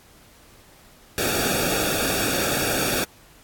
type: noise with comb filter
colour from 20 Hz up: pink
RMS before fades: -23 dBFS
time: 1.18-3.04 s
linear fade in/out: 0 ms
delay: 0.98 ms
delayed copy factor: -0.85
effects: pink hiss -52 dBFS RMS until 3.43 s + AAC 64 kbps